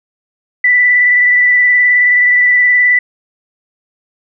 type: tone with vibrato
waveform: sine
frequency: 1975.5 Hz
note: B6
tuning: in tune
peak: -6 dBFS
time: 0.64-2.99 s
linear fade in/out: 5 ms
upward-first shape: triangle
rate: 19 Hz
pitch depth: 22 cents each way
effects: none